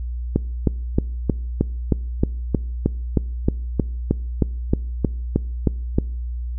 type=click train; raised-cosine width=3 ms; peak=-3 dBFS; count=19; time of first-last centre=0.36-5.985 s; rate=3.2 Hz; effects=noise-tail reverb RT60 0.6 s tail -24 dB re dry + added 60 Hz sine -24 dBFS peak until 6.58 s